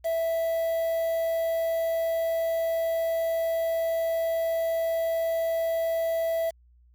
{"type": "tone with quantisation", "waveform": "triangle", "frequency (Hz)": 659.3, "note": "E5", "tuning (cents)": 0, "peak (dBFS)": -22, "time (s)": [0.04, 6.51], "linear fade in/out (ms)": 20, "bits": 7, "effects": ["added 60 Hz sine -55 dBFS peak until 6.94 s"]}